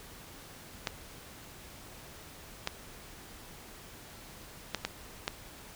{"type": "clicks", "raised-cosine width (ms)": 0.2, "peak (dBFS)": -13, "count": 5, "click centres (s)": [0.872, 2.674, 4.747, 4.85, 5.279], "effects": ["pink hiss -50 dBFS RMS until 5.75 s"]}